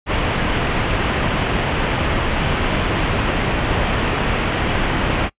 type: low-pass noise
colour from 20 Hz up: pink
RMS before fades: -19 dBFS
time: 0.06-5.3 s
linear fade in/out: 50 ms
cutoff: 3300 Hz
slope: 48 dB/octave
effects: noise-tail reverb RT60 0.1 s tail -24 dB re dry + resampled to 8000 Hz